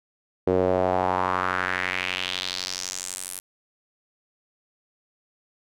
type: tone with band-pass filter sweep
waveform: sawtooth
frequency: 92 Hz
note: F#2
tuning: 9 cents flat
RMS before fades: -26 dBFS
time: 0.47-3.4 s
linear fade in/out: 5 ms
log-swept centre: 430 to 11000 Hz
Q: 2.9
effects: none